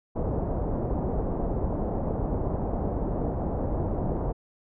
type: low-pass noise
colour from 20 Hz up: pink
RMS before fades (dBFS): -28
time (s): 0.15-4.33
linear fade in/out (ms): 20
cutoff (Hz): 780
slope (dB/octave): 24
effects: none